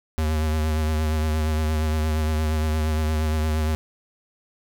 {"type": "tone with vibrato", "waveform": "square", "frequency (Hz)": 77.78, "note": "D#2", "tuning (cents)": 0, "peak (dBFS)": -21, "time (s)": [0.18, 3.75], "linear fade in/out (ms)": 0, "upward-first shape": "triangle", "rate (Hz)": 8.6, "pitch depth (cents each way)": 39, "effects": []}